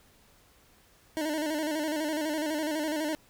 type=tone with vibrato; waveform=25% pulse; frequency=306.8 Hz; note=D#4; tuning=24 cents flat; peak=-25 dBFS; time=1.17-3.15 s; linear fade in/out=0 ms; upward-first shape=square; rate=12 Hz; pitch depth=60 cents each way; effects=pink hiss -61 dBFS RMS until 3.29 s